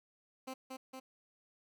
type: tone with echo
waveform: 15% pulse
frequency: 261.6 Hz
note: C4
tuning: in tune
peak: -35 dBFS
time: 0.47-0.54 s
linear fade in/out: 10 ms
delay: 230 ms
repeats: 2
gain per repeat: -2 dB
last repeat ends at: 1 s
effects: none